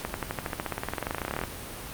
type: accelerating click train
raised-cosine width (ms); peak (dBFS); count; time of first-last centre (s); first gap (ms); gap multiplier
0.5; -14; 29; 0.05-1.437; 91; 0.95
effects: pink hiss -39 dBFS RMS until 1.93 s + Opus 48 kbps